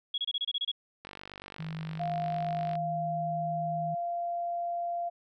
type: tone bursts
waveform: sine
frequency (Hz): 3335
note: G#7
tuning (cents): +7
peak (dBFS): -28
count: 9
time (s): 0.14-0.716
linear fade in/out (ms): 5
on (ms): 40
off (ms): 27
type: click train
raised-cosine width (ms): 0.3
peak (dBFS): -27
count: 84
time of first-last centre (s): 1.05-2.754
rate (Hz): 48.7
type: tone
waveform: sine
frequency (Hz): 159.5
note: D#3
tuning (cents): +43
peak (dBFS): -35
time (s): 1.59-3.95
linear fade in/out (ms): 10
type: tone with pitch glide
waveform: sine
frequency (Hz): 698.5 to 691.7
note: F5 to F5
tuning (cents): 0 to -17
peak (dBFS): -30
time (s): 1.99-5.1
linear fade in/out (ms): 20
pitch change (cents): -17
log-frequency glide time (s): 2.36-3
effects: none